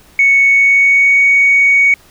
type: tone with pitch glide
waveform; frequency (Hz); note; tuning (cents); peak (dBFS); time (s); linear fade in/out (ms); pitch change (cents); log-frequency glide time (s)
sine; 2217 to 2236; C#7 to C#7; 0 to +14; -5; 0.19-1.94; 2; +14; 0.42-1.21
effects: tanh soft clip ceiling -1 dBFS + pink hiss -45 dBFS RMS until 2.1 s